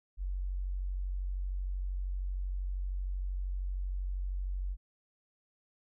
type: tone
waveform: sine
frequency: 46.44 Hz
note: F#1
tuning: 7 cents sharp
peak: -32 dBFS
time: 0.17-4.77 s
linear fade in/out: 50 ms
effects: none

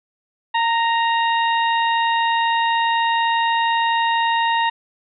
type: harmonic tone with a mistuned harmonic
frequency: 932.3 Hz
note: A#5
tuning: in tune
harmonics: 1 / 2 / 3 / 4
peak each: -17 / -23 / -27 / -29 dBFS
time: 0.54-4.7 s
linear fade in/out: 10 ms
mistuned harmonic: 1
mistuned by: -22 cents
effects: none

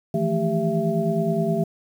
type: tone cluster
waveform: sine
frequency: 160.6 / 170.1 / 219.1 / 395.6 / 668 Hz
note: E3 / F3 / A3 / G4 / E5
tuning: -45 / -45 / -7 / +16 / +23 cents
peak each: -26 dBFS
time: 0.14-1.64 s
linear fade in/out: 5 ms
effects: 8-bit

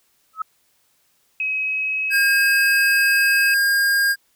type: tone with exponential growth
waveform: sine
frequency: 1288 Hz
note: E6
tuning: 41 cents flat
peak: -18 dBFS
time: 0.33-0.42 s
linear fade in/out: 5 ms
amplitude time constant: 18 ms
type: tone with pitch glide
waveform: sine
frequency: 2547 to 2571 Hz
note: D#7 to E7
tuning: +40 to -44 cents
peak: -20 dBFS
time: 1.4-3.54 s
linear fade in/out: 2 ms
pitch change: +16 cents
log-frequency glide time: 1.63-2.5 s
type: tone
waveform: square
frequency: 1616 Hz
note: G#6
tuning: 48 cents flat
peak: -16 dBFS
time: 2.1-4.16 s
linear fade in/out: 50 ms
effects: white hiss -63 dBFS RMS until 4.35 s

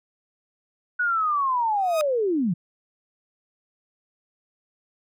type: linear sweep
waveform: sine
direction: down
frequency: 1480 to 155.56 Hz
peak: -20 dBFS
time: 0.99-2.54 s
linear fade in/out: 10 ms
type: tone with exponential growth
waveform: sawtooth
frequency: 1251 Hz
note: D#6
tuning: 9 cents sharp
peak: -20 dBFS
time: 1.76-2.01 s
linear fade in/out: 0 ms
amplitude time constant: 54 ms
effects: none

